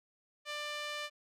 sawtooth tone with band-pass filter, 593 Hz, D5, 17 cents sharp, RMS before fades -40 dBFS, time 0.45-1.1 s, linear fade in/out 50 ms, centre 2800 Hz, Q 0.96, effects none

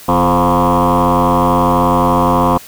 sine tone with frequency modulation, 616 Hz, D#5, 17 cents flat, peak -7 dBFS, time 0.08-2.58 s, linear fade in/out 10 ms, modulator 91.8 Hz, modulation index 5.6, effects tanh soft clip ceiling -6 dBFS + white hiss -36 dBFS RMS until 2.67 s

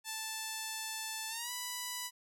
5% pulse tone with pitch glide, 880 to 987.8 Hz, A5 to B5, 0 to 0 cents, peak -26 dBFS, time 0.04-2.11 s, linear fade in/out 50 ms, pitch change +200 cents, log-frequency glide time 1.29-1.51 s, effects none

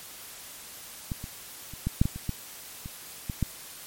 clicks, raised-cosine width 5 ms, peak -18 / -24 / -29 / -14 / -7 / -14 / -24 / -16 / -25 / -18 / -12 dBFS, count 11, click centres 1.118 / 1.241 / 1.737 / 1.87 / 2.015 / 2.055 / 2.16 / 2.293 / 2.859 / 3.298 / 3.427 s, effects white hiss -44 dBFS RMS until 3.86 s + MP3 64 kbps

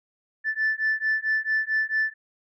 sine beating tone pair, 1754 / 1758.5 Hz, A6 / A6, -6 / -1 cents, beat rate 4.5 Hz, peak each -24 dBFS, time 0.44-2.14 s, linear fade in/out 50 ms, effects tanh soft clip ceiling -17 dBFS

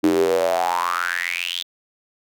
square tone with high-pass filter sweep, 43.65 Hz, F1, in tune, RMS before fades -21 dBFS, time 0.03-1.63 s, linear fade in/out 10 ms, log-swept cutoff 300 to 3600 Hz, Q 8.2, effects none

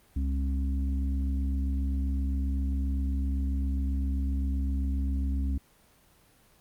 harmonic tone, 67.6 Hz, C#2, 43 cents flat, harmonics 1 / 3 / 4, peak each -26 / -39 / -37 dBFS, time 0.16-5.58 s, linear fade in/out 5 ms, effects pink hiss -61 dBFS RMS until 6.6 s + Opus 24 kbps

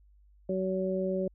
harmonic tone, 188.2 Hz, F#3, 30 cents sharp, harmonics 1 / 2 / 3, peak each -32 / -32 / -32 dBFS, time 0.49-1.28 s, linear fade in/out 5 ms, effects added 50 Hz sine -57 dBFS peak until 1.34 s

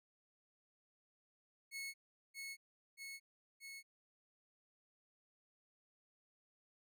sawtooth tone with echo, 2192 Hz, C#7, 20 cents flat, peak -40 dBFS, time 1.71-1.94 s, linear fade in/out 50 ms, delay 630 ms, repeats 3, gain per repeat -2 dB, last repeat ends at 3.83 s, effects none

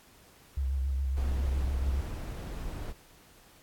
sine tone with vibrato, 67.1 Hz, C2, 44 cents sharp, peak -27 dBFS, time 0.57-2.01 s, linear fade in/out 5 ms, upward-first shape triangle, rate 7.2 Hz, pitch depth 63 cents each way
brown noise, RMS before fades -37 dBFS, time 1.16-2.93 s, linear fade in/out 20 ms
effects pink hiss -58 dBFS RMS until 3.62 s + AAC 64 kbps

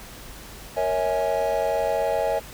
triangle chord, A# half-diminished seventh, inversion none, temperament equal with one note detuned, 466.2 / 554.4 / 646.1 / 830.6 Hz, A#4 / C#5 / E5 / G#5, 0 / 0 / -35 / 0 cents, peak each -27 / -24 / -23 / -26 dBFS, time 0.76-2.4 s, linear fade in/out 20 ms, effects added 50 Hz sine -44 dBFS peak until 2.53 s + pink hiss -42 dBFS RMS until 2.53 s

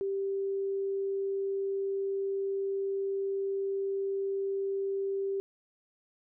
sine tone, 392 Hz, G4, in tune, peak -29 dBFS, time 0.01-5.4 s, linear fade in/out 0 ms, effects none

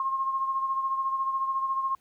sine beating tone pair, 1070 / 1084 Hz, C6 / C#6, +38 / -39 cents, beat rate 14 Hz, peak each -26 / -35 dBFS, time 0-1.95 s, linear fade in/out 2 ms, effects pink hiss -67 dBFS RMS until 2 s

